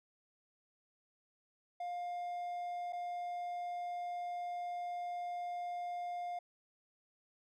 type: tone with dropouts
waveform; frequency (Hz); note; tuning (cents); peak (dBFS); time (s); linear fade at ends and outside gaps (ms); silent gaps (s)
triangle; 706; F5; +19; -36; 1.8-6.39; 5; 2.925-2.93
effects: none